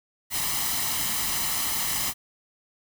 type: noise with comb filter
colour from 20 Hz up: white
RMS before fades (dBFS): -27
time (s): 0.3-2.14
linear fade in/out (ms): 50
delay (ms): 0.99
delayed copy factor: +0.6
effects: none